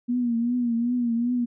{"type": "tone with vibrato", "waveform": "sine", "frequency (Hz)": 238.9, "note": "A#3", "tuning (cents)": 43, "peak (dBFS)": -21, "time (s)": [0.08, 1.46], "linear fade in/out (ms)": 20, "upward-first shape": "triangle", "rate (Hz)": 2.6, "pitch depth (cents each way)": 77, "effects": []}